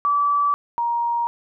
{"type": "tone pair in turn", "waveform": "sine", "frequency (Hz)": [1154, 941.7], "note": ["D6", "A#5"], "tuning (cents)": [-31, 17], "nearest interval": "major third", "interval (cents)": 352, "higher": "first", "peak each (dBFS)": [-16, -19], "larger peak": "first", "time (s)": [[0.05, 0.54], [0.78, 1.27]], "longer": "neither", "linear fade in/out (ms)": 0, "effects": []}